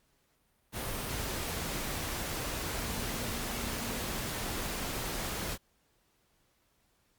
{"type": "tone in noise", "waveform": "sine", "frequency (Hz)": 233.1, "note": "A#3", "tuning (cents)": 0, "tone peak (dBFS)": -44, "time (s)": [2.75, 4.15], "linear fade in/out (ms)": 50, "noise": "pink", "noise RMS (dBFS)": -36, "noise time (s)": [0.72, 5.58], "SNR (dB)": -11, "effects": ["pink hiss -72 dBFS RMS until 7.18 s", "Opus 48 kbps"]}